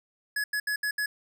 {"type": "tone bursts at uneven times", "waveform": "square", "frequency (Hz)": 1692, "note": "G#6", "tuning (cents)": 32, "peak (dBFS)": -27, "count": 5, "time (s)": [[0.36, 0.44], [0.53, 0.6], [0.67, 0.76], [0.83, 0.91], [0.98, 1.06]], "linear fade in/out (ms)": 5, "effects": []}